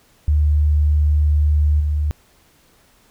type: tone with level steps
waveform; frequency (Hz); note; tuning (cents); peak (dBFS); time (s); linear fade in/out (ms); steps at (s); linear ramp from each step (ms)
sine; 74.7; D2; +30; -12 / -16; 0.28-2.11; 0; 1.8; 5
effects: pink hiss -55 dBFS RMS until 3.1 s